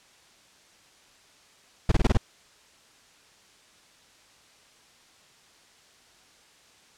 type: noise bursts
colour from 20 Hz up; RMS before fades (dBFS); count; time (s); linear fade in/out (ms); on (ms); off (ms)
brown; -18; 6; 1.89-2.173; 5; 28; 23
effects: white hiss -57 dBFS RMS until 6.97 s + low-pass 7000 Hz 12 dB/octave